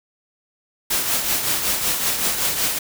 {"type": "noise with tremolo", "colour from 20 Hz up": "white", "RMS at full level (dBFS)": -19, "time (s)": [0.9, 2.79], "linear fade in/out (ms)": 10, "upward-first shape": "triangle", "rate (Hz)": 5.3, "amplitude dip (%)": 55, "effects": []}